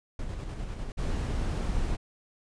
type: noise with tremolo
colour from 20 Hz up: brown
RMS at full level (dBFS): -34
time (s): 0.19-0.92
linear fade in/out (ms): 2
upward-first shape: square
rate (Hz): 10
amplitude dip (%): 30
type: noise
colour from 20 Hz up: brown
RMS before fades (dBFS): -29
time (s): 0.97-1.97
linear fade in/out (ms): 20
effects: resampled to 22050 Hz